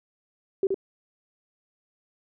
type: tone with echo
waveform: sine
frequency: 386.9 Hz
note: G4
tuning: 23 cents flat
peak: -19 dBFS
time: 0.63-0.67 s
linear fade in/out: 2 ms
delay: 74 ms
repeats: 1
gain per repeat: -3 dB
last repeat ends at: 0.744 s
effects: none